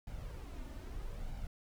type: noise with flanger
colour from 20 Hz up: brown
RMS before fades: -43 dBFS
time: 0.07-1.47 s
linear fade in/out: 2 ms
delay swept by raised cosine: 1.3 to 3.4 ms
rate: 0.79 Hz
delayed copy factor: +0.5
effects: none